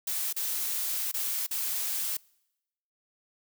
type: noise with dropouts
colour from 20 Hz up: blue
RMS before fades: -31 dBFS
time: 0.07-2.17 s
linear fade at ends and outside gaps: 5 ms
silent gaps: 0.328-0.363 / 1.116-1.14 / 1.466-1.51 s
effects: noise-tail reverb RT60 0.9 s tail -26 dB re dry